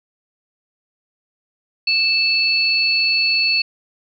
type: tone pair together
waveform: sine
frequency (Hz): 2637 / 4414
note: E7 / C#8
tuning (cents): 0 / -8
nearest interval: major sixth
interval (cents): 892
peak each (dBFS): -17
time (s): 1.87-3.62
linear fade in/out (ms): 5
effects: none